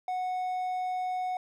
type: tone with hard clipping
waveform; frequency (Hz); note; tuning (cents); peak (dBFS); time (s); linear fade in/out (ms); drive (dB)
triangle; 736; F#5; -9; -30; 0.08-1.37; 2; 6
effects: none